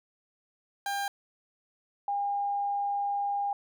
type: tone pair in turn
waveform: 30% pulse / sine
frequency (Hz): 800 / 807.4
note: G5 / G#5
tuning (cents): +35 / -49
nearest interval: unison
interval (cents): 16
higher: second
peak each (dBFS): -27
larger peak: neither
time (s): 0.86-1.08 / 2.08-3.53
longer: second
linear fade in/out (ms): 2
effects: none